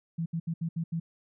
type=tone bursts at uneven times; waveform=sine; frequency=165.6 Hz; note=E3; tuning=8 cents sharp; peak=-28 dBFS; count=6; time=0.18-0.26 / 0.33-0.4 / 0.47-0.54 / 0.61-0.69 / 0.76-0.84 / 0.92-1 s; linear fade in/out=10 ms; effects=none